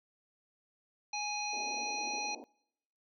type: harmonic tone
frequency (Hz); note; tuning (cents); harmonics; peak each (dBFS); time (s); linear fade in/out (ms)
831; G#5; +1; 1 / 3 / 5 / 7; -38 / -39 / -41 / -42; 1.13-2.35; 5
type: band-pass noise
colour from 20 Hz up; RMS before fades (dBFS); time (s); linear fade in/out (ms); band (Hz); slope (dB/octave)
pink; -49; 1.53-2.44; 0; 230 to 920; 96
effects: noise-tail reverb RT60 0.8 s tail -26 dB re dry